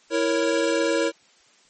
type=chord; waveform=square; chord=A# diminished; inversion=second; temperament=equal; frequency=329.6 / 466.2 / 554.4 Hz; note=E4 / A#4 / C#5; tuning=0 / 0 / 0 cents; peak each=-25 dBFS; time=0.1-1.12 s; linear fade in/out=50 ms; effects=white hiss -57 dBFS RMS until 1.69 s + MP3 32 kbps